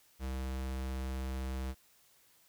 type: tone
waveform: square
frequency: 65.41 Hz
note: C2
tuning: in tune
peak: -36 dBFS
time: 0.19-1.75 s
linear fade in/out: 50 ms
effects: white hiss -66 dBFS RMS until 2.48 s